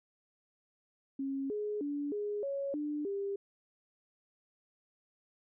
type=tone with pitch steps; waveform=sine; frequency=272.3 / 418.9 / 288.5 / 414.2 / 555 / 296.9 / 398.2 Hz; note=C#4 / G#4 / D4 / G#4 / C#5 / D4 / G4; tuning=-31 / +15 / -31 / -5 / +2 / +19 / +27 cents; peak=-33 dBFS; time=1.19-3.36 s; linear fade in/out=5 ms; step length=310 ms; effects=none